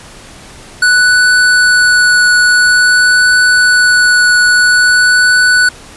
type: tone with vibrato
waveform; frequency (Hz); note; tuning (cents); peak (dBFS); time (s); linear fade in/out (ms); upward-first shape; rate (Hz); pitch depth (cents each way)
square; 1480; F#6; 0; -6; 0.82-5.69; 5; triangle; 0.49; 10
effects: pink hiss -34 dBFS RMS until 5.96 s + resampled to 24000 Hz